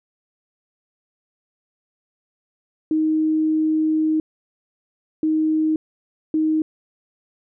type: tone bursts at uneven times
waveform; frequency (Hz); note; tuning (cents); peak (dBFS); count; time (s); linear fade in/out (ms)
sine; 313; D#4; +10; -16; 3; 2.91-4.2 / 5.23-5.76 / 6.34-6.62; 2
effects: none